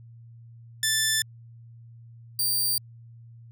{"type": "tone pair in turn", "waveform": "10% pulse", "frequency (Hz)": [1760, 4677], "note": ["A6", "D8"], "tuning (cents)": [0, -8], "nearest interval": "octave + perfect fourth", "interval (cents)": 1692, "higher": "second", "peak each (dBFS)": [-13, -16], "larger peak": "first", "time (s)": [[0.83, 1.22], [2.39, 2.78]], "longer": "neither", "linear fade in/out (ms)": 2, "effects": ["added 116 Hz sine -45 dBFS peak until 3.51 s"]}